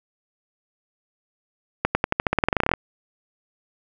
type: accelerating click train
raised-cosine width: 0.5 ms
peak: -3 dBFS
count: 18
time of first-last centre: 1.85-2.738 s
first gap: 100 ms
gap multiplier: 0.91
effects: none